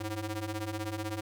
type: ring-modulated tone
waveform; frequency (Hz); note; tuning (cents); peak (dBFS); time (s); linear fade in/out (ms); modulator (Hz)
sawtooth; 214.1; A3; -47; -27; 0-1.21; 10; 115
effects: none